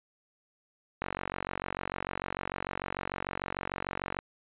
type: click train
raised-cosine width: 0.5 ms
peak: -17 dBFS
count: 149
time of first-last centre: 1.02-4.189 s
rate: 46.7 Hz
effects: resampled to 8000 Hz